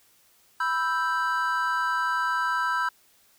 triangle chord, E minor, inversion second, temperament equal, 987.8 / 1318.5 / 1568 Hz, B5 / E6 / G6, 0 / 0 / 0 cents, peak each -26 dBFS, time 0.6-2.89 s, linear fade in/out 5 ms, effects white hiss -61 dBFS RMS until 3.38 s

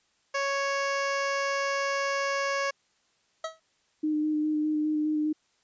15% pulse tone, 554.4 Hz, C#5, in tune, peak -20 dBFS, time 0.34-2.71 s, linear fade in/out 10 ms
25% pulse tone with exponential decay, 644 Hz, E5, 41 cents flat, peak -24 dBFS, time 3.44-3.6 s, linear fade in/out 5 ms, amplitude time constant 33 ms
sine tone with vibrato, 305.2 Hz, D#4, 33 cents flat, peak -24 dBFS, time 4.03-5.33 s, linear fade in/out 10 ms, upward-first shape square, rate 4.9 Hz, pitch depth 12 cents each way
effects white hiss -69 dBFS RMS until 5.63 s + resampled to 16000 Hz

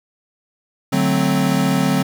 square chord, D dominant seventh, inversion none, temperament equal, 146.83 / 185 / 220 / 261.6 Hz, D3 / F#3 / A3 / C4, 0 / 0 / 0 / 0 cents, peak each -22 / -20 / -24 / -20 dBFS, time 0.92-2.03 s, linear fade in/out 10 ms, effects 8-bit

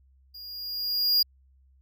square tone with level ramp, 4841 Hz, D#8, 48 cents flat, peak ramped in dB -42 to -18 dBFS, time 0.34-1.23 s, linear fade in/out 10 ms, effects added 66 Hz sine -57 dBFS peak until 1.81 s

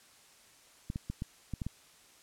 clicks, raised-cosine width 5 ms, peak -23 dBFS, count 7, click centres 0.901 / 0.959 / 1.1 / 1.221 / 1.537 / 1.618 / 1.666 s, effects white hiss -60 dBFS RMS until 2.22 s + low-pass 10000 Hz 12 dB/octave

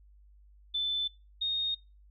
sine tone pair in turn, 3520 / 3707 Hz, A7 / A#7, 0 / -10 cents, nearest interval minor second, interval 90 cents, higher second, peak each -28 dBFS, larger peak neither, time 0.74-1.08 / 1.41-1.75 s, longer neither, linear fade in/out 10 ms, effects noise-tail reverb RT60 0.3 s tail -25 dB re dry + added 50 Hz sine -55 dBFS peak until 2.1 s

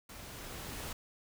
pink noise with level ramp, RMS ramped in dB -49 to -41 dBFS, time 0.09-0.93 s, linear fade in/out 5 ms, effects none

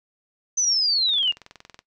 sine linear sweep, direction down, 6170 to 2764 Hz, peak -18 dBFS, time 0.57-1.32 s, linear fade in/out 10 ms
click train, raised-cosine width 0.2 ms, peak -25 dBFS, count 16, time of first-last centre 1.09-1.791 s, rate 21.4 Hz
effects noise-tail reverb RT60 0.1 s tail -17 dB re dry

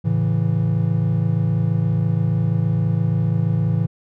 triangle chord, A major, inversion none, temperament equal, 110 / 138.59 / 164.81 Hz, A2 / C#3 / E3, 0 / 0 / 0 cents, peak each -18 / -21 / -18 dBFS, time 0.04-3.87 s, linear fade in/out 20 ms, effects none

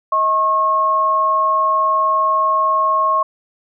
sine tone pair together, 633 / 1085.9 Hz, D#5 / C#6, +30 / -36 cents, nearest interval major sixth, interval 934 cents, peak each -22 / -13 dBFS, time 0.12-3.23 s, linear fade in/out 5 ms, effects none

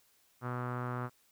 sawtooth tone with low-pass filter, 123.47 Hz, B2, in tune, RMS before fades -37 dBFS, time 0.41-1.1 s, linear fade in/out 50 ms, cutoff 1300 Hz, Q 3.9, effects white hiss -69 dBFS RMS until 1.31 s

